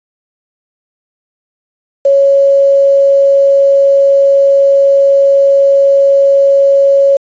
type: tone with quantisation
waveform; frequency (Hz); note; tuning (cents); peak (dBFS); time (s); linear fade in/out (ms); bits
sine; 554; C#5; -1; -4; 2.05-7.17; 5; 5
effects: resampled to 16000 Hz